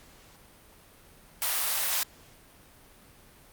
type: high-pass noise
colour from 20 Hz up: white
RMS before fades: -28 dBFS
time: 1.42-2.03 s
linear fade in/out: 0 ms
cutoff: 600 Hz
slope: 24 dB/octave
effects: pink hiss -55 dBFS RMS until 3.52 s + Opus 48 kbps